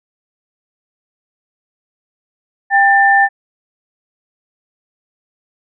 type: tone pair together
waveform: sine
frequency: 794.2 / 1783 Hz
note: G5 / A6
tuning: +22 / +22 cents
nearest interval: octave + major second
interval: 1400 cents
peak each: -10 dBFS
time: 2.7-3.29 s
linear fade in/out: 50 ms
effects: none